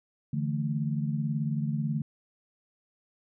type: chord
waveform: sine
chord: D suspended second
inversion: none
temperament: just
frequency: 146.83 / 165.19 / 220.2 Hz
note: D3 / E3 / A3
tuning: 0 / +4 / +2 cents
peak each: -29 / -34 / -32 dBFS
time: 0.33-2.02 s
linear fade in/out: 5 ms
effects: none